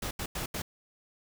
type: noise bursts at uneven times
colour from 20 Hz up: pink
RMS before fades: -35 dBFS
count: 4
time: 0.02-0.11 / 0.19-0.26 / 0.35-0.46 / 0.54-0.62 s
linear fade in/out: 5 ms
effects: none